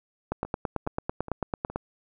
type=two click trains; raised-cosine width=1 ms; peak=-13 / -24 dBFS; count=14 / 4; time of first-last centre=0.32-1.76 / 0.45-1.7 s; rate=9.03 / 2.4 Hz; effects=none